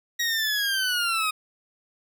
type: linear sweep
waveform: 20% pulse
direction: down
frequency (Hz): 1900 to 1244.5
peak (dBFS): -18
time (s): 0.19-1.31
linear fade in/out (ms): 10
effects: none